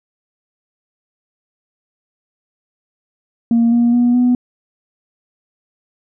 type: tone with pitch steps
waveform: sine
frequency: 232.7 / 237.3 / 242 / 246.8 Hz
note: A#3 / A#3 / B3 / B3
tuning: -3 / +31 / -35 / -1 cents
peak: -8 dBFS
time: 3.51-4.35 s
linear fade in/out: 2 ms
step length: 210 ms
effects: tanh soft clip ceiling -7 dBFS